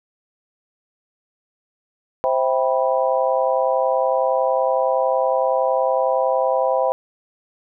sine chord, C major seventh, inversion none, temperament just, 523.3 / 654.1 / 784.9 / 981.1 Hz, C5 / E5 / G5 / B5, 0 / -14 / +2 / -12 cents, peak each -19 / -22 / -23 / -24 dBFS, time 2.24-6.92 s, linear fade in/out 0 ms, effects none

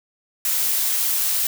blue noise, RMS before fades -21 dBFS, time 0.45-1.47 s, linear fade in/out 2 ms, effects none

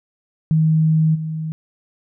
sine tone with level steps, 158.1 Hz, D#3, 28 cents sharp, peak -12 / -22 dBFS, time 0.51-1.52 s, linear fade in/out 0 ms, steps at 1.14 s, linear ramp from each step 20 ms, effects none

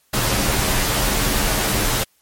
pink noise with comb filter, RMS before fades -19 dBFS, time 0.13-2.04 s, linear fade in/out 10 ms, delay 12 ms, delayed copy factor -0.75, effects white hiss -61 dBFS RMS until 2.21 s + MP3 64 kbps

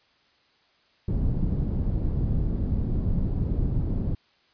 pink low-pass noise, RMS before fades -25 dBFS, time 1.08-4.15 s, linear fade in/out 5 ms, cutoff 200 Hz, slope 12 dB/octave, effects white hiss -63 dBFS RMS until 4.53 s + resampled to 11025 Hz

